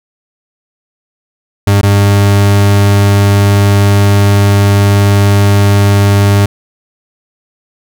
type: tone with dropouts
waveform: 40% pulse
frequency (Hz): 100.7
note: G2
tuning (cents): +47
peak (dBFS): -4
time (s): 1.67-6.46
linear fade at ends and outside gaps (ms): 5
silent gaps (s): 1.813-1.83
effects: none